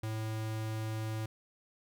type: tone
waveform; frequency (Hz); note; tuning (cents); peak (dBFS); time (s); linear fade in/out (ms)
square; 109.8; A2; -3; -35; 0.03-1.26; 5
effects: none